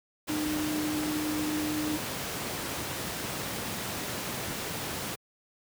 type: tone in noise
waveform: sine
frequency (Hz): 304.5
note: D#4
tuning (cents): -37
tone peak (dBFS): -29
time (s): 0.28-1.98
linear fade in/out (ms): 20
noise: pink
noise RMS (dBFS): -34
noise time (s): 0.27-5.16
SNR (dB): +2
effects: high-pass 100 Hz 12 dB/octave